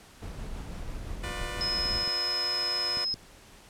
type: noise with tremolo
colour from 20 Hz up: brown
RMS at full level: -36 dBFS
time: 0.21-2.05 s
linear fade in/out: 20 ms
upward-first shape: sine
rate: 5.9 Hz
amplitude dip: 30%
type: chord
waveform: 10% pulse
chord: B diminished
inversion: second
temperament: just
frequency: 355.6 / 493.9 / 592.7 Hz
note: F4 / B4 / D5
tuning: +31 / 0 / +16 cents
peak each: -32 dBFS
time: 1.23-3.05 s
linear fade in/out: 10 ms
type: clicks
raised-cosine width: 3 ms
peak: -29 dBFS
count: 5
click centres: 1.599 / 1.856 / 2.076 / 2.972 / 3.142 s
type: tone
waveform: sine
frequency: 5130 Hz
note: E8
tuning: 48 cents flat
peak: -27 dBFS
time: 1.61-3.14 s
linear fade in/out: 0 ms
effects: pink hiss -53 dBFS RMS until 3.69 s + low-pass 11000 Hz 12 dB/octave